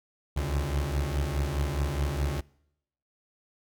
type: beating tone pair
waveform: 30% pulse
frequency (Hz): 68 / 72.8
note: C#2 / D2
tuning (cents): -33 / -15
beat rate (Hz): 4.8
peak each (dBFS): -28 / -26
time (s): 0.36-2.41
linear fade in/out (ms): 10
effects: noise-tail reverb RT60 0.8 s tail -25 dB re dry